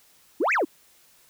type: exponential two-way sweep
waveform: sine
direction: up then down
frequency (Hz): 261.6 to 2637 to 261.6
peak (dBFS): -18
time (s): 0.4-0.65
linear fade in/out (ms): 10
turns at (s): 0.53
effects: tanh soft clip ceiling -17 dBFS + white hiss -58 dBFS RMS until 1.29 s